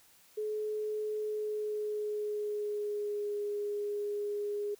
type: tone with pitch glide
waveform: sine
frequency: 426.6 to 412.5 Hz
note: G#4 to G#4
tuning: +46 to -12 cents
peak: -32 dBFS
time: 0.37-4.75 s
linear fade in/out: 10 ms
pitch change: -58 cents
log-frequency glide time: 1.21-3.4 s
effects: white hiss -62 dBFS RMS until 4.79 s